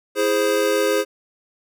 square chord, E augmented, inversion none, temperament equal, 329.6 / 415.3 / 523.3 Hz, E4 / G#4 / B#4, 0 / 0 / 0 cents, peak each -26 / -21 / -21 dBFS, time 0.15-1.05 s, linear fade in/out 50 ms, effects none

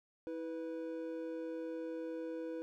triangle tone pair together, 324.5 / 493.9 Hz, E4 / B4, -27 / 0 cents, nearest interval perfect fifth, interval 727 cents, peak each -40 / -40 dBFS, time 0.27-2.62 s, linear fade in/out 0 ms, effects none

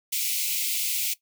white high-pass noise, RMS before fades -27 dBFS, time 0.12-1.14 s, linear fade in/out 10 ms, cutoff 2100 Hz, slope 96 dB/octave, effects noise-tail reverb RT60 0.1 s tail -17 dB re dry

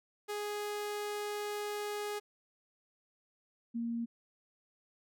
sawtooth / sine tone pair in turn, 415.3 / 233.1 Hz, G#4 / A#3, 0 / 0 cents, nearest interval minor seventh, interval 1000 cents, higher first, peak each -32 / -33 dBFS, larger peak first, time 0.28-2.2 / 3.74-4.06 s, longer first, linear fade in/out 20 ms, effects none

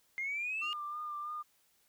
sine exponential sweep, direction up, 2093 to 2867 Hz, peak -33 dBFS, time 0.18-0.73 s, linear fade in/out 0 ms
sine tone with vibrato, 1200 Hz, D6, 37 cents sharp, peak -37 dBFS, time 0.61-1.43 s, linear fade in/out 20 ms, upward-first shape sine, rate 3.1 Hz, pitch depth 29 cents each way
effects tanh soft clip ceiling -29 dBFS + white hiss -71 dBFS RMS until 1.88 s

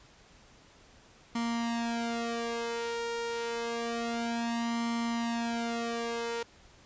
sawtooth tone with flanger, 233.2 Hz, A#3, 1 cent sharp, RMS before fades -33 dBFS, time 1.35-6.43 s, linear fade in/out 5 ms, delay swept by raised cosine 0.95 to 2.15 ms, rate 0.28 Hz, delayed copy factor +0.9, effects pink hiss -58 dBFS RMS until 6.85 s + resampled to 16000 Hz

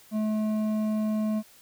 sine tone with hard clipping, 215.2 Hz, A3, 38 cents flat, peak -26 dBFS, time 0.11-1.43 s, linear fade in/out 50 ms, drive 8 dB, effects white hiss -55 dBFS RMS until 1.61 s

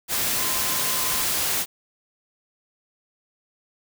sine tone in noise, 1034 Hz, C6, 21 cents flat, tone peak -35 dBFS, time 0.34-1.26 s, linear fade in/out 50 ms, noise white, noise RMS -24 dBFS, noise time 0.08-1.66 s, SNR -14 dB, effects none

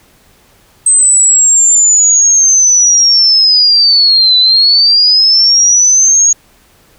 sine linear two-way sweep, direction down then up, 8270 to 3970 to 6660 Hz, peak -4 dBFS, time 0.86-6.33 s, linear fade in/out 5 ms, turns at 4.38 s, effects pink hiss -47 dBFS RMS until 6.98 s

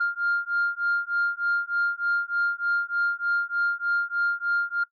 sine beating tone pair, 1400 / 1403.3 Hz, F6 / F6, +4 / +8 cents, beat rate 3.3 Hz, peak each -25 dBFS, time 0-4.84 s, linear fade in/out 10 ms, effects noise-tail reverb RT60 0.1 s tail -21 dB re dry + tanh soft clip ceiling -17 dBFS

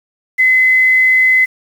sine tone with quantisation, 2036 Hz, C7, 48 cents flat, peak -7 dBFS, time 0.38-1.46 s, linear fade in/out 20 ms, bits 6, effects none

